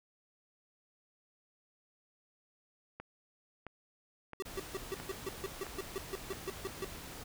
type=click train; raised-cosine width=0.5 ms; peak=-29 dBFS; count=6; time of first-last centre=3-6.333 s; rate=1.5 Hz
type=tone bursts; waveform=square; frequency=384.9 Hz; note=G4; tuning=32 cents flat; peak=-36 dBFS; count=15; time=4.4-6.845 s; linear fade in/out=0 ms; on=23 ms; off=150 ms
type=noise; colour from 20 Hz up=pink; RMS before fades=-47 dBFS; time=4.45-7.24 s; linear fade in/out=10 ms
effects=none